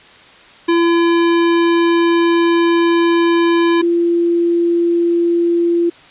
square / sine tone pair in turn, 338.6 / 342.1 Hz, E4 / F4, +46 / -36 cents, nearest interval unison, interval 18 cents, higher second, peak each -11 dBFS, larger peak neither, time 0.68-3.82 / 3.82-5.9 s, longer first, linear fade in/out 10 ms, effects white hiss -42 dBFS RMS until 6.1 s + resampled to 8000 Hz

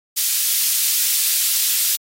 white high-pass noise, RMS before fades -18 dBFS, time 0.16-1.97 s, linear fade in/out 20 ms, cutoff 3400 Hz, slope 12 dB/octave, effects AAC 48 kbps

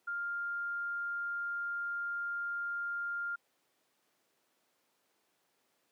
sine tone, 1400 Hz, F6, 4 cents sharp, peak -34 dBFS, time 0.07-3.36 s, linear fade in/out 10 ms, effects pink hiss -75 dBFS RMS until 5.91 s + high-pass 300 Hz 12 dB/octave

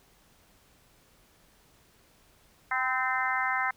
harmonic tone with a mistuned harmonic, 259 Hz, C4, 17 cents flat, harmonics 3 / 4 / 5 / 6 / 7 / 8, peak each -33 / -33 / -33 / -33 / -33 / -33 dBFS, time 2.71-3.71 s, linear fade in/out 5 ms, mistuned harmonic 4, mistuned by -25 cents, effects pink hiss -62 dBFS RMS until 3.76 s

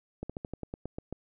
slowing click train, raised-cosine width 2 ms, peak -23 dBFS, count 10, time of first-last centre 0.23-1.126 s, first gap 66 ms, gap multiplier 1.1, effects none

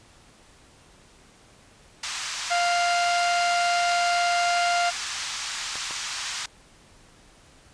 white band-pass noise, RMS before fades -32 dBFS, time 2.03-6.46 s, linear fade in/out 5 ms, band 920 to 6900 Hz, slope 24 dB/octave
harmonic tone, 698.5 Hz, F5, in tune, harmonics 1 / 2 / 3 / 4 / 6 / 7, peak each -22 / -28 / -32 / -34 / -38 / -39 dBFS, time 2.5-4.91 s, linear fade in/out 20 ms
clicks, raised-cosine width 0.5 ms, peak -22 dBFS, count 2, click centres 5.756 / 5.909 s
effects pink hiss -54 dBFS RMS until 7.73 s + resampled to 22050 Hz

